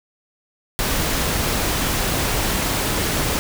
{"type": "noise", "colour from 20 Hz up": "pink", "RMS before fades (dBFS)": -21, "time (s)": [0.79, 3.39], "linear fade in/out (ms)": 0, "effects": []}